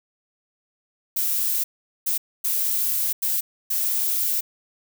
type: noise bursts at uneven times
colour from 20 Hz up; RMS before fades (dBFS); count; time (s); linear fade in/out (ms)
violet; -23; 5; 1.16-1.64 / 2.06-2.18 / 2.44-3.13 / 3.22-3.41 / 3.7-4.41; 10
effects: none